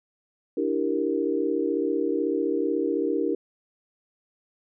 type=chord; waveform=sine; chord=E half-diminished seventh; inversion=third; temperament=equal; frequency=293.7 / 329.6 / 392 / 466.2 Hz; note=D4 / E4 / G4 / Bb4; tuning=0 / 0 / 0 / 0 cents; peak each=-28 dBFS; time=0.57-3.35 s; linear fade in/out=5 ms; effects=none